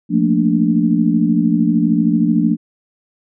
sine chord, Bb major seventh, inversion second, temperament equal, 174.61 / 220 / 233.1 / 293.7 Hz, F3 / A3 / Bb3 / D4, 0 / 0 / 0 / 0 cents, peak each -17 dBFS, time 0.09-2.57 s, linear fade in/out 50 ms, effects none

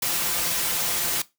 white noise with comb filter, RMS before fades -25 dBFS, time 0.02-1.22 s, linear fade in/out 5 ms, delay 5.8 ms, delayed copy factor +0.6, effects noise-tail reverb RT60 0.2 s tail -18 dB re dry

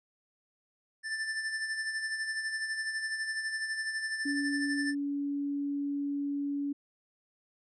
square tone with tremolo, 1768 Hz, A6, 8 cents sharp, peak -31 dBFS, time 1.03-4.95 s, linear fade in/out 50 ms, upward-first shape sine, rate 12 Hz, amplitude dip 50%
sine tone, 284 Hz, C#4, 42 cents sharp, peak -30 dBFS, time 4.25-6.73 s, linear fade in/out 10 ms
effects resampled to 22050 Hz

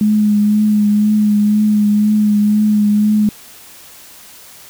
sine tone with vibrato, 210 Hz, G#3, 19 cents sharp, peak -9 dBFS, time 0.01-3.29 s, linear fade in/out 2 ms, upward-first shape triangle, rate 2 Hz, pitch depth 26 cents each way, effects white hiss -39 dBFS RMS until 4.69 s

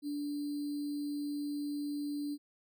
sine tone with sample-and-hold, 291 Hz, D4, 16 cents flat, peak -34 dBFS, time 0.02-2.38 s, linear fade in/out 50 ms, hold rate 4410 Hz, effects none

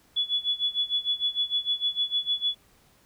sine tone with tremolo, 3413 Hz, G#7, 47 cents sharp, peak -21 dBFS, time 0.16-2.55 s, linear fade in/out 10 ms, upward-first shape sine, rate 6.6 Hz, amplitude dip 90%, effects pink hiss -61 dBFS RMS until 3.05 s

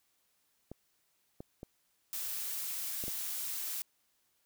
clicks, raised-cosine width 2 ms, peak -30 dBFS, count 5, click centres 0.716 / 1.405 / 1.631 / 3.039 / 3.081 s
blue noise, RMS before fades -38 dBFS, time 2.13-3.82 s, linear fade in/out 0 ms
effects white hiss -75 dBFS RMS until 4.45 s

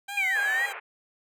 15% pulse tone with vibrato, 784 Hz, G5, in tune, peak -27 dBFS, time 0.08-0.73 s, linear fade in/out 10 ms, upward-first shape sine, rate 3.9 Hz, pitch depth 64 cents each way
sine linear two-way sweep, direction down then up, 2475 to 1587 to 1951 Hz, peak -23 dBFS, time 0.17-0.66 s, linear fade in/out 5 ms, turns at 0.4 s
white band-pass noise, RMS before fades -39 dBFS, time 0.35-0.8 s, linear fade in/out 10 ms, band 420 to 2500 Hz, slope 48 dB/octave
effects none

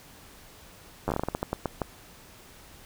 slowing click train, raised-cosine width 1 ms, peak -13 dBFS, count 14, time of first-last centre 1.08-1.818 s, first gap 10 ms, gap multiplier 1.26, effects pink hiss -51 dBFS RMS until 2.85 s

